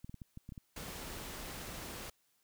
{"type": "clicks", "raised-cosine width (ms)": 5, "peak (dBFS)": -34, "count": 8, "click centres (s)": [0.045, 0.095, 0.143, 0.218, 0.374, 0.491, 0.522, 0.578]}
{"type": "noise", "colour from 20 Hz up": "pink", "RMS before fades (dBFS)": -45, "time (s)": [0.76, 2.1], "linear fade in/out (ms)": 5}
{"effects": ["white hiss -75 dBFS RMS until 2.43 s"]}